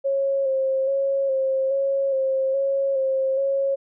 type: tone with vibrato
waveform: sine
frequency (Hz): 540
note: C#5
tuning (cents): -45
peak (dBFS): -19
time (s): 0.04-3.76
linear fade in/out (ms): 20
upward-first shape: square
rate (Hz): 1.2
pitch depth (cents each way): 25
effects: none